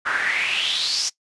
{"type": "noise with band-pass filter sweep", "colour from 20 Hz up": "pink", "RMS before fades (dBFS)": -23, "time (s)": [0.05, 1.1], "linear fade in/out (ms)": 20, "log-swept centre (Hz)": [1400, 5800], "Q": 6, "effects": ["noise-tail reverb RT60 0.1 s tail -20 dB re dry", "resampled to 24000 Hz"]}